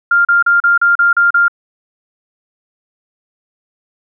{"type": "tone bursts", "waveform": "sine", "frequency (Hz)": 1398, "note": "F6", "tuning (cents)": 1, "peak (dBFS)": -7, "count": 8, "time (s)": [0.11, 1.482], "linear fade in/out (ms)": 5, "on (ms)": 140, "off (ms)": 36, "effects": []}